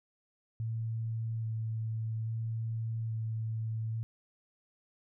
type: tone with vibrato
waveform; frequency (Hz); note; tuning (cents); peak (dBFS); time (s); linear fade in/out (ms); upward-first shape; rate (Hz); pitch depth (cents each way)
sine; 112.2; A2; +34; -32; 0.6-4.03; 0; square; 0.6; 12
effects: none